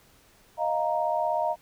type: chord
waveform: sine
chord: Eb suspended second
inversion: none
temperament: equal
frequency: 622.3 / 698.5 / 932.3 Hz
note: Eb5 / F5 / Bb5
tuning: 0 / 0 / 0 cents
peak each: -28 dBFS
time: 0.57-1.56 s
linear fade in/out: 50 ms
effects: pink hiss -59 dBFS RMS until 1.61 s